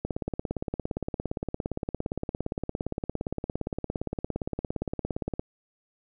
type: click train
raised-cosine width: 2 ms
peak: -16 dBFS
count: 94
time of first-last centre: 0.05-5.395 s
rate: 17.4 Hz
effects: none